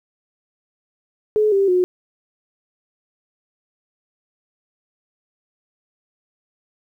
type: tone with pitch steps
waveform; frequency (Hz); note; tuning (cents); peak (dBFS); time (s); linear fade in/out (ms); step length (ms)
sine; 426.4 / 393.3 / 362.7; G#4 / G4 / F#4; +46 / +6 / -34; -13; 1.36-1.84; 0; 160
effects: 9-bit